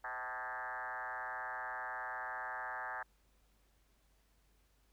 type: tone with frequency modulation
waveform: sine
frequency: 1244.5 Hz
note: D#6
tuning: in tune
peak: -39 dBFS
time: 0.04-3.03 s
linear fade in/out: 5 ms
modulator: 121 Hz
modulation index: 4.5
effects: added 50 Hz sine -70 dBFS peak until 4.92 s + pink hiss -75 dBFS RMS until 4.92 s